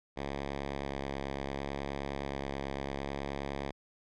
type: tone with vibrato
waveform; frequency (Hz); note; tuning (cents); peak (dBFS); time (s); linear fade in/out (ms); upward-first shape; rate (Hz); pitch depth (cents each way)
5% pulse; 69.3; C#2; 0; -24; 0.16-3.72; 20; square; 0.7; 10
effects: low-pass 4000 Hz 12 dB/octave